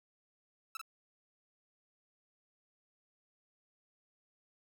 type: tone with echo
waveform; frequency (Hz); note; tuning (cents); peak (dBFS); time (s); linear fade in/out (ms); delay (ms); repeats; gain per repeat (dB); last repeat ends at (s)
sawtooth; 1318.5; E6; 0; -36; 0.75-0.77; 2; 44; 1; -2; 0.814
effects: none